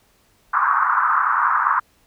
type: band-pass noise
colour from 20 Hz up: white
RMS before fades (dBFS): -18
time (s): 0.53-1.8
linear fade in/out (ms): 10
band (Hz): 1000 to 1400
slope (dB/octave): 48
effects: pink hiss -59 dBFS RMS until 2.06 s